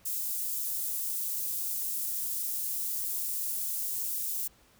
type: high-pass noise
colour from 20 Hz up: white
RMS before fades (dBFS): -33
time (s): 0.05-4.48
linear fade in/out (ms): 10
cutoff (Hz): 9500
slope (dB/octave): 12
effects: pink hiss -62 dBFS RMS until 4.79 s